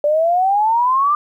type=exponential sweep; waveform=sine; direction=up; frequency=580 to 1204 Hz; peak=-12 dBFS; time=0.04-1.15 s; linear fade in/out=2 ms; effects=9-bit